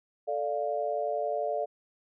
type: chord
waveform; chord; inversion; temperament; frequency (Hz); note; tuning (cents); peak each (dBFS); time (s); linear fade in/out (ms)
sine; D minor; second; equal; 440 / 587.3 / 698.5; A4 / D5 / F5; 0 / 0 / 0; -34 / -31 / -32; 0.27-1.66; 20
effects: none